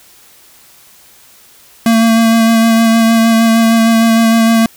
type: tone with vibrato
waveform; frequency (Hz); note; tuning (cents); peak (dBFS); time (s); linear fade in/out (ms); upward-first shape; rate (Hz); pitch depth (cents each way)
square; 226.9; A#3; -47; -7; 1.86-4.66; 2; sine; 6.5; 17
effects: white hiss -43 dBFS RMS until 4.76 s